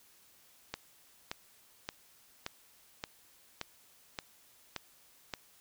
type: click train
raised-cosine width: 0.2 ms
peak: -19 dBFS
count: 9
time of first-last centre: 0.74-5.338 s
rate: 1.74 Hz
effects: white hiss -63 dBFS RMS until 5.6 s